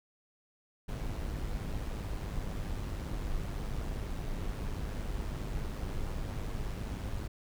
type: noise with amplitude modulation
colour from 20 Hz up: brown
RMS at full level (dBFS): -34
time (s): 0.88-7.28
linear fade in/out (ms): 10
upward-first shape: sine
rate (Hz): 103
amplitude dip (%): 45
effects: none